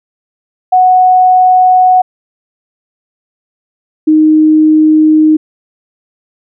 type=tone pair in turn; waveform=sine; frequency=738 / 310.3 Hz; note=F#5 / D#4; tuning=-5 / -5 cents; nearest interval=octave + minor third; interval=1500 cents; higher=first; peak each=-3 dBFS; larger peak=neither; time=0.72-2.02 / 4.07-5.37 s; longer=neither; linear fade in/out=10 ms; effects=none